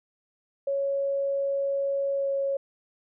sine tone with pitch glide, 554.4 to 550.9 Hz, C#5 to C#5, 0 to -11 cents, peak -24 dBFS, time 0.67-2.57 s, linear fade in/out 5 ms, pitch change -11 cents, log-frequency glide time 2.14-2.29 s, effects none

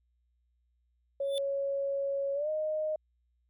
sine tone with pitch glide, 554.4 to 618.7 Hz, C#5 to D#5, 0 to -10 cents, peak -29 dBFS, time 1.2-2.96 s, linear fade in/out 5 ms, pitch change +190 cents, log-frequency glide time 2.34-2.49 s
square tone with exponential growth, 3520 Hz, A7, in tune, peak -33 dBFS, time 1.21-1.38 s, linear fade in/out 0 ms, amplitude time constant 35 ms
effects added 60 Hz sine -70 dBFS peak until 3.49 s

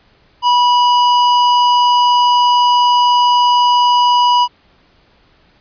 square tone, 977 Hz, B5, 19 cents flat, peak -9 dBFS, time 0.42-4.48 s, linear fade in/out 50 ms, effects pink hiss -52 dBFS RMS until 5.6 s + resampled to 11025 Hz

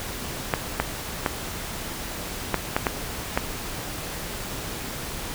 clicks, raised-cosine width 0.5 ms, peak -5 dBFS, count 7, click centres 0.538 / 0.8 / 1.262 / 2.543 / 2.765 / 2.868 / 3.375 s, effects pink hiss -33 dBFS RMS until 5.34 s

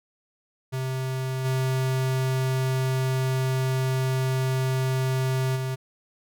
square tone with level steps, 130.81 Hz, C3, in tune, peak -27 / -23 / -27 dBFS, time 0.72-5.76 s, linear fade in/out 20 ms, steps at 1.44 / 5.55 s, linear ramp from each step 20 ms, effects none

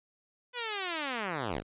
5% pulse linear sweep, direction down, 502 to 40.61 Hz, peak -21 dBFS, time 0.53-1.63 s, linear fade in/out 50 ms, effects resampled to 8000 Hz

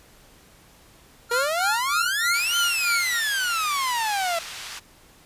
square tone with tremolo, 1396.9 Hz, F6, in tune, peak -22 dBFS, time 1.29-3.21 s, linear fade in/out 50 ms, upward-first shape sine, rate 3.2 Hz, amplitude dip 95%
sawtooth exponential two-way sweep, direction up then down, 466.2 to 3111 to 658 Hz, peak -19 dBFS, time 1.31-4.39 s, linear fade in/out 5 ms, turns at 2.57 s
white band-pass noise, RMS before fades -37 dBFS, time 2.33-4.8 s, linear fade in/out 20 ms, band 1000 to 5300 Hz, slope 12 dB/octave
effects pink hiss -53 dBFS RMS until 5.25 s + resampled to 32000 Hz

